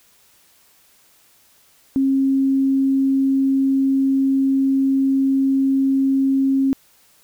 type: tone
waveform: sine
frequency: 270 Hz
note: C#4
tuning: 45 cents flat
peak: -14 dBFS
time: 1.96-6.73 s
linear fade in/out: 0 ms
effects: white hiss -55 dBFS RMS until 7.23 s